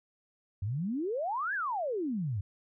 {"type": "exponential two-way sweep", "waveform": "sine", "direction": "up then down", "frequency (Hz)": [90.8, 1737, 90.8], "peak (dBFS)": -30, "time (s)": [0.62, 2.41], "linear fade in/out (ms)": 5, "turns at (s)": 1.54, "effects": []}